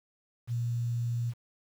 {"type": "tone with quantisation", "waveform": "sine", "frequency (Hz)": 118.8, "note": "A#2", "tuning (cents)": 33, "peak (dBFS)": -28, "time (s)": [0.47, 1.34], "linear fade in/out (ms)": 50, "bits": 9, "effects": []}